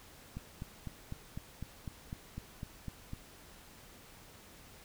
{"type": "click train", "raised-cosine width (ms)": 5, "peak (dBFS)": -28, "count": 12, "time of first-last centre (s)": [0.37, 3.134], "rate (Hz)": 3.98, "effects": ["pink hiss -56 dBFS RMS until 4.84 s"]}